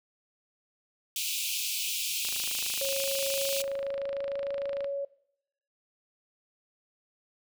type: high-pass noise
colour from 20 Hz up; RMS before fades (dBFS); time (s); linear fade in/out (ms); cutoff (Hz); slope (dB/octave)
pink; -32; 1.16-3.62; 2; 2400; 96
type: click train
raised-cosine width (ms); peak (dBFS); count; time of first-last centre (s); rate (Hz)
0.3; -26; 70; 2.25-4.844; 26.6
type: tone with pitch glide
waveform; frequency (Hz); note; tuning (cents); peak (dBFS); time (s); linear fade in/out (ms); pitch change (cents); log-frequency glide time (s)
sine; 546 to 559.1; C#5 to C#5; -26 to +15; -30; 2.81-5.05; 5; +41; 2.96-4.49
effects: noise-tail reverb RT60 0.7 s tail -19 dB re dry